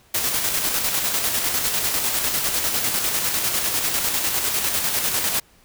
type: noise with tremolo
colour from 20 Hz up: white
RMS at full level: -21 dBFS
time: 0.14-5.4 s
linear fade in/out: 5 ms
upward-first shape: square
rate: 10 Hz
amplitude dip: 35%
effects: pink hiss -55 dBFS RMS until 5.64 s